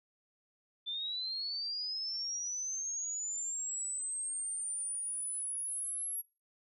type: linear sweep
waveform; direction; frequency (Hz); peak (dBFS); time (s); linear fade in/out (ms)
sine; up; 3520 to 11320; -35; 0.86-6.22; 20
effects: noise-tail reverb RT60 0.3 s tail -24 dB re dry